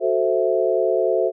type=chord; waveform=sine; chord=F# half-diminished seventh; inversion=none; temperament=equal; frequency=370 / 440 / 523.3 / 659.3 Hz; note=F#4 / A4 / C5 / E5; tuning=0 / 0 / 0 / 0 cents; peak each=-22 dBFS; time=0-1.32 s; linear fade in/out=50 ms; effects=none

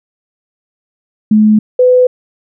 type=tone pair in turn; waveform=sine; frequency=214.1 / 502.1 Hz; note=A3 / B4; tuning=-47 / +29 cents; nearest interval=octave + minor third; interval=1476 cents; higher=second; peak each=-4 dBFS; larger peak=neither; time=1.31-1.59 / 1.79-2.07 s; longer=neither; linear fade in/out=5 ms; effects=none

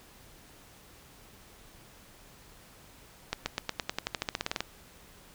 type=accelerating click train; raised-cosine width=0.2 ms; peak=-12 dBFS; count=17; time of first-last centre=3.33-4.606 s; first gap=130 ms; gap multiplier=0.93; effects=pink hiss -55 dBFS RMS until 5.34 s

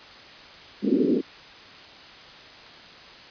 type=band-pass noise; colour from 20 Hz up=pink; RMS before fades=-21 dBFS; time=0.82-1.22 s; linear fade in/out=50 ms; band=210 to 420 Hz; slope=48 dB/octave; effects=white hiss -45 dBFS RMS until 3.3 s + resampled to 11025 Hz

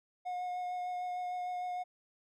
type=tone with vibrato; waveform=triangle; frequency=722 Hz; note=F#5; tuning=43 cents flat; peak=-33 dBFS; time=0.25-1.84 s; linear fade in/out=20 ms; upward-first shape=triangle; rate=6.6 Hz; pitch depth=15 cents each way; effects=none

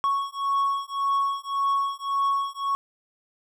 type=beating tone pair; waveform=triangle; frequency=1107 / 1108.8 Hz; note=C#6 / C#6; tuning=-3 / 0 cents; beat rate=1.8 Hz; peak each=-24 dBFS; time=0.04-2.75 s; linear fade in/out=0 ms; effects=none

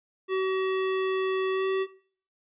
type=tone with pitch glide; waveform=square; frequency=379.1 to 382.6 Hz; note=F#4 to G4; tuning=+42 to -42 cents; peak=-25 dBFS; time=0.28-1.87 s; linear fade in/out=50 ms; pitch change=+16 cents; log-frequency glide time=1.52-1.65 s; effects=noise-tail reverb RT60 0.5 s tail -19 dB re dry + resampled to 8000 Hz

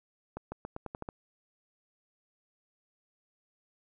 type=accelerating click train; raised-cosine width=1 ms; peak=-24 dBFS; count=8; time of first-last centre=0.37-1.089 s; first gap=150 ms; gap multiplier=0.87; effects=none

